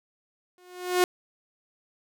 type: tone with exponential growth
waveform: sawtooth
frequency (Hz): 361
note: F#4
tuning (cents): -43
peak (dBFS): -13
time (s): 0.58-1.04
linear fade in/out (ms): 1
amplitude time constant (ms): 98
effects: none